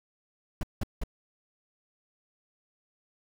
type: noise bursts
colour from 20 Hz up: brown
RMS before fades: -29 dBFS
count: 3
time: 0.61-1.036 s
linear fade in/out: 2 ms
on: 22 ms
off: 180 ms
effects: none